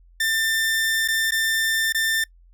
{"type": "tone with dropouts", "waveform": "sawtooth", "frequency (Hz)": 1790, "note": "A6", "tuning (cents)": 29, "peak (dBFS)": -16, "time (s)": [0.2, 2.24], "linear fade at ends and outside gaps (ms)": 5, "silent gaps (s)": [[1.078, 1.084], [1.309, 1.319], [1.925, 1.946]], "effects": ["noise-tail reverb RT60 0.1 s tail -25 dB re dry", "added 43 Hz sine -49 dBFS peak until 2.53 s"]}